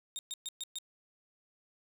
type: tone bursts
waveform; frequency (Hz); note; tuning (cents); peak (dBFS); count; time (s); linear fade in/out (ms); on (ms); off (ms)
25% pulse; 3689; A#7; -19; -33; 5; 0.16-0.785; 0; 29; 120
effects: none